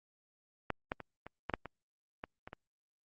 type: clicks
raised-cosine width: 0.5 ms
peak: -17 / -19 / -28 / -30 / -20 / -16 / -27 / -26 / -30 / -29 dBFS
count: 10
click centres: 0.703 / 0.919 / 1.003 / 1.266 / 1.497 / 1.538 / 1.657 / 2.239 / 2.475 / 2.531 s
effects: Opus 48 kbps